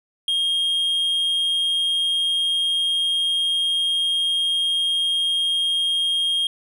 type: tone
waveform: triangle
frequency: 3236 Hz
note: G#7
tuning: 46 cents flat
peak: -17 dBFS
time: 0.28-6.47 s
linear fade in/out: 2 ms
effects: none